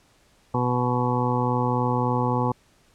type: harmonic tone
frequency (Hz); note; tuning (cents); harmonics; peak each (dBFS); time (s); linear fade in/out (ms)
123.47; B2; 0; 1 / 2 / 3 / 4 / 6 / 7 / 8 / 9; -25 / -27 / -32 / -29 / -36 / -27 / -31 / -32; 0.54-2.52; 5
effects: pink hiss -60 dBFS RMS until 2.94 s + low-pass 10000 Hz 12 dB/octave